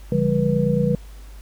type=tone cluster; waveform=sine; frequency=143.1 / 172.3 / 201.3 / 486.1 Hz; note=D3 / F3 / G3 / B4; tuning=-45 / -23 / +46 / -28 cents; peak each=-22 dBFS; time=0.12-0.95 s; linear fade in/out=2 ms; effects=added 50 Hz sine -37 dBFS peak until 1.41 s + pink hiss -51 dBFS RMS until 1.41 s